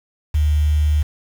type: tone with quantisation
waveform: sine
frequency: 75.1 Hz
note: D2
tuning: 39 cents sharp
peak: -13 dBFS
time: 0.34-1.03 s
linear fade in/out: 10 ms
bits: 6
effects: none